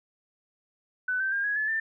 sine tone with pitch steps, 1500 / 1552.9 / 1607.7 / 1664.4 / 1723 / 1783.8 Hz, F#6 / G6 / G6 / G#6 / A6 / A6, +23 / -17 / +43 / +3 / -37 / +23 cents, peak -25 dBFS, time 1.08-1.8 s, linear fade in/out 5 ms, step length 120 ms, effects none

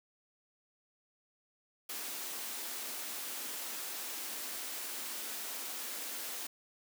white high-pass noise, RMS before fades -41 dBFS, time 1.89-6.47 s, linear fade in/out 5 ms, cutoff 210 Hz, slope 96 dB/octave, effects none

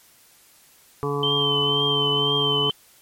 harmonic tone, 143 Hz, D3, 46 cents flat, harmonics 1 / 2 / 3 / 5 / 6 / 7 / 8, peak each -28 / -32 / -25 / -39 / -37 / -33 / -30 dBFS, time 1.03-2.7 s, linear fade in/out 0 ms
sine tone with vibrato, 3101 Hz, G7, 19 cents flat, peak -20 dBFS, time 1.23-2.71 s, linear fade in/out 2 ms, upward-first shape triangle, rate 2 Hz, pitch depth 54 cents each way
effects white hiss -54 dBFS RMS until 3.01 s + MP3 64 kbps

